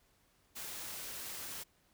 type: noise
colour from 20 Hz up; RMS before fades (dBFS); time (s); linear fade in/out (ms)
white; -44; 0.55-1.64; 20
effects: pink hiss -71 dBFS RMS until 1.93 s